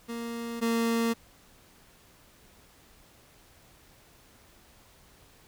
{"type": "tone pair in turn", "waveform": "30% pulse", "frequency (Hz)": [233.1, 230.3], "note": ["A#3", "A#3"], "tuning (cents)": [0, -21], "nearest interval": "unison", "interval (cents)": 21, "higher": "first", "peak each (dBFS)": [-31, -22], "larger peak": "second", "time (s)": [[0.08, 0.61], [0.61, 1.14]], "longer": "neither", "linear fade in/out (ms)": 20, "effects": ["pink hiss -58 dBFS RMS until 5.47 s"]}